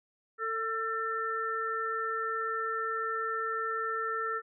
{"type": "harmonic tone", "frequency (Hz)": 447.3, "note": "A4", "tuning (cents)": 28, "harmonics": [1, 3, 4], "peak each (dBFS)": [-37, -32, -37], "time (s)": [0.38, 4.42], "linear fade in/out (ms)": 50, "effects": []}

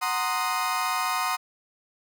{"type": "chord", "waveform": "35% pulse", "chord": "C half-diminished seventh", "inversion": "second", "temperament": "equal", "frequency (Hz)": [740, 932.3, 1046.5, 1244.5], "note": ["Gb5", "Bb5", "C6", "Eb6"], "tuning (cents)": [0, 0, 0, 0], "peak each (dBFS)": [-30, -30, -28, -27], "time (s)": [0.01, 1.37], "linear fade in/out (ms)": 20, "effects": []}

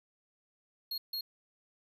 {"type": "tone bursts at uneven times", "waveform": "square", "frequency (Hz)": 4281, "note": "C8", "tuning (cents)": 39, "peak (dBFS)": -35, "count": 2, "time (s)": [[0.91, 0.98], [1.13, 1.21]], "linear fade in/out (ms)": 5, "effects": []}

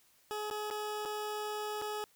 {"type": "tone with dropouts", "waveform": "20% pulse", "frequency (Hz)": 422.7, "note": "G#4", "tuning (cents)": 31, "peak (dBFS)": -31, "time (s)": [0.31, 2.04], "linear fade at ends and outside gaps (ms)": 0, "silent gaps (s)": [[0.501, 0.511], [0.702, 0.71], [1.051, 1.057], [1.815, 1.82]], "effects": ["white hiss -67 dBFS RMS until 2.15 s"]}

